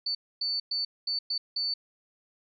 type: tone bursts at uneven times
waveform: sine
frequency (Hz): 4500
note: C#8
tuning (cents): +25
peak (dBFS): -27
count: 6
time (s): 0.06-0.15 / 0.41-0.6 / 0.71-0.85 / 1.07-1.19 / 1.3-1.38 / 1.56-1.74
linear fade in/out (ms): 5
effects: none